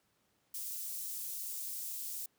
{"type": "high-pass noise", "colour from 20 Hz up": "white", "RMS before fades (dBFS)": -41, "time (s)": [0.54, 2.26], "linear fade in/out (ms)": 5, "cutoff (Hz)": 7300, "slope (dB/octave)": 12, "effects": ["pink hiss -75 dBFS RMS until 2.38 s", "high-pass 100 Hz 12 dB/octave"]}